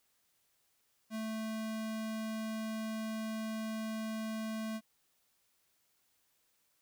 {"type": "tone", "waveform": "square", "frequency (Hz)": 220, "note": "A3", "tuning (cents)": 0, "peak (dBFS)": -37, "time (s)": [1.1, 4.81], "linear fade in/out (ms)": 50, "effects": ["white hiss -75 dBFS RMS until 6.81 s"]}